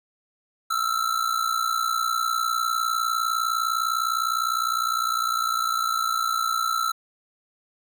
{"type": "ring-modulated tone", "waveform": "square", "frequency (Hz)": 1331, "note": "E6", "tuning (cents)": 16, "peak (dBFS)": -20, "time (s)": [0.7, 6.92], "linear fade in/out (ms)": 10, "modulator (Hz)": 29.9, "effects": []}